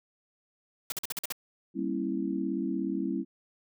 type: noise bursts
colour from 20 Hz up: white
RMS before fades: -33 dBFS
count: 7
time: 0.9-1.323 s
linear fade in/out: 2 ms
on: 21 ms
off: 46 ms
type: chord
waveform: sine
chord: G diminished seventh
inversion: none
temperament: equal with one note detuned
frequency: 196 / 233.1 / 271.9 / 329.6 Hz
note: G3 / Bb3 / Db4 / Fb4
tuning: 0 / 0 / -33 / 0 cents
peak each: -34 / -37 / -33 / -33 dBFS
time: 1.74-3.25 s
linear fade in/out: 50 ms
effects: none